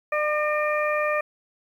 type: harmonic tone with a mistuned harmonic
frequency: 600 Hz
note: D5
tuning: 37 cents sharp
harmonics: 1 / 2 / 3 / 4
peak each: -24 / -27 / -29 / -30 dBFS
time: 0.12-1.21 s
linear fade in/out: 5 ms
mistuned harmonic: 3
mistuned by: +25 cents
effects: 9-bit